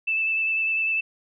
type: tone with vibrato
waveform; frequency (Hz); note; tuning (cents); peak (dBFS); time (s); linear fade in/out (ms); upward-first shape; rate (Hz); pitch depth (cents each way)
sine; 2637; E7; 0; -21; 0.07-1.01; 10; square; 10; 11
effects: none